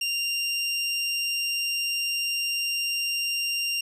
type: tone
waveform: 25% pulse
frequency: 2783 Hz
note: F7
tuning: 7 cents flat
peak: -21 dBFS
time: 0.01-3.81 s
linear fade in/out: 5 ms
effects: resampled to 32000 Hz